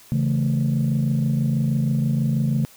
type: chord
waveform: sine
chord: A major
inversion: first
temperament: equal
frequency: 138.59 / 164.81 / 220 Hz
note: C#3 / E3 / A3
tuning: 0 / 0 / 0 cents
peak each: -19 / -24 / -22 dBFS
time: 0.12-2.65 s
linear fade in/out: 0 ms
effects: tanh soft clip ceiling -13 dBFS + white hiss -49 dBFS RMS until 2.76 s